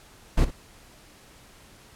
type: noise with echo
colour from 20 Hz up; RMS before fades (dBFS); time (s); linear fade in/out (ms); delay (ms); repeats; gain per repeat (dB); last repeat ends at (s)
brown; -18; 0.37-0.45; 10; 60; 1; -14; 0.51
effects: pink hiss -52 dBFS RMS until 1.95 s + low-pass 12000 Hz 12 dB/octave